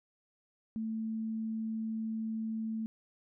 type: tone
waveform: sine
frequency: 221.7 Hz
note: A3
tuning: 13 cents sharp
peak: -33 dBFS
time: 0.76-2.86 s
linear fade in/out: 0 ms
effects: none